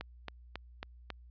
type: click train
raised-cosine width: 0.3 ms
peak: -23 dBFS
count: 5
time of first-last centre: 0.01-1.103 s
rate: 3.66 Hz
effects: added 60 Hz sine -52 dBFS peak until 1.3 s + resampled to 11025 Hz